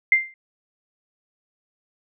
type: tone with exponential decay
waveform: sine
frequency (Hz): 2093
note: C7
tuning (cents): 0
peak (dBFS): -9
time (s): 0.12-0.34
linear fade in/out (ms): 2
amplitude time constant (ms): 46
effects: none